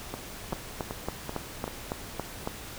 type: two click trains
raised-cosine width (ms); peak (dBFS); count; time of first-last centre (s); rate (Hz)
1; -16 / -19; 8 / 5; 0.53-2.474 / 0.14-1.678; 3.6 / 2.6
effects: pink hiss -42 dBFS RMS until 2.78 s